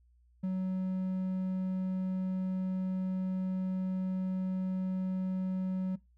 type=tone; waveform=triangle; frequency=186.7 Hz; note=F#3; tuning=16 cents sharp; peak=-28 dBFS; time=0.43-5.96 s; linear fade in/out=10 ms; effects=noise-tail reverb RT60 0.2 s tail -21 dB re dry + added 60 Hz sine -62 dBFS peak until 6.17 s